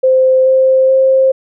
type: tone with pitch steps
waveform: sine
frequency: 520 / 524.5 / 529.1 Hz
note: C5 / C5 / C5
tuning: -11 / +4 / +19 cents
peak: -6 dBFS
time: 0.03-1.32 s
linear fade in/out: 10 ms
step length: 430 ms
effects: none